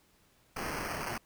violet noise with sample-and-hold, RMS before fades -37 dBFS, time 0.56-1.18 s, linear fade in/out 5 ms, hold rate 3675 Hz, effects pink hiss -67 dBFS RMS until 1.25 s

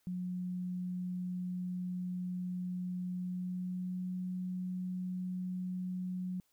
sine tone with pitch glide, 180.8 to 182.8 Hz, F#3 to F#3, -40 to -21 cents, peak -35 dBFS, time 0.07-6.4 s, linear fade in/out 0 ms, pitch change +19 cents, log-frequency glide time 3.14-4.12 s, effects white hiss -75 dBFS RMS until 6.52 s

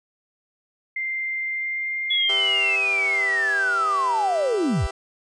sine tone with pitch glide, 2093 to 2108 Hz, C7 to C7, 0 to +12 cents, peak -24 dBFS, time 0.96-2.76 s, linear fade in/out 5 ms, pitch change +12 cents, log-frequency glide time 1.46-2.02 s
sine linear sweep, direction down, 3401 to 41.2 Hz, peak -19 dBFS, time 2.1-4.87 s, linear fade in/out 10 ms
20% pulse chord, E minor, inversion first, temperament equal, 392 / 493.9 / 659.3 Hz, G4 / B4 / E5, 0 / 0 / 0 cents, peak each -28 / -34 / -30 dBFS, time 2.29-4.91 s, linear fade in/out 5 ms
effects resampled to 22050 Hz

